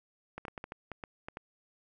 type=clicks; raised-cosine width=0.5 ms; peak=-25 dBFS; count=10; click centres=0.38 / 0.452 / 0.482 / 0.578 / 0.641 / 0.721 / 0.917 / 1.038 / 1.285 / 1.371 s; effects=none